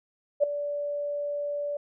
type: tone with ADSR envelope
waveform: sine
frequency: 580 Hz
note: D5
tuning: 22 cents flat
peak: -15 dBFS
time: 0.4-1.77 s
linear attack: 34 ms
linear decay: 6 ms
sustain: -13 dB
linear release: 4 ms
effects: none